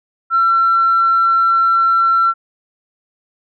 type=tone; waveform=sine; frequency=1352 Hz; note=E6; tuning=43 cents sharp; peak=-9 dBFS; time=0.3-2.34 s; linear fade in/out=50 ms; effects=tanh soft clip ceiling -5 dBFS